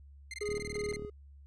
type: tone bursts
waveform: sawtooth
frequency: 2091 Hz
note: C7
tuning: 2 cents flat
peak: -36 dBFS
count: 14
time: 0.31-0.962 s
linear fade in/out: 2 ms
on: 28 ms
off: 20 ms
type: tone with tremolo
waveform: triangle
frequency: 415.3 Hz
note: G#4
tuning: in tune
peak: -31 dBFS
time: 0.41-1.1 s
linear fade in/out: 5 ms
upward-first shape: square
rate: 2.9 Hz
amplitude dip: 60%
type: click train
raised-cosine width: 3 ms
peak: -30 dBFS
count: 22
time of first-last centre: 0.49-1.049 s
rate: 37.6 Hz
effects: added 70 Hz sine -51 dBFS peak until 1.46 s + resampled to 24000 Hz